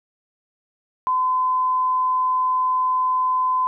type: tone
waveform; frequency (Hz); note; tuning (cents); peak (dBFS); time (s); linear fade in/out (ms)
sine; 1020; C6; -44; -17; 1.07-3.67; 0
effects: none